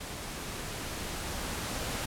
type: noise with level ramp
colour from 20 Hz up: pink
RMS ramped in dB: -40 to -34 dBFS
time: 0-2.06 s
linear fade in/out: 10 ms
effects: low-pass 12000 Hz 12 dB/octave